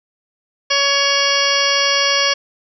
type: harmonic tone with a mistuned harmonic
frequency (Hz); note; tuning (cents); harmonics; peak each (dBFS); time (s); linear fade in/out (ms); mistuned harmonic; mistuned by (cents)
561; C#5; +21; 1 / 2 / 3 / 4 / 5 / 6 / 8 / 9 / 10; -22 / -22 / -22 / -22 / -22 / -22 / -22 / -22 / -22; 0.7-2.34; 10; 6; -28
effects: none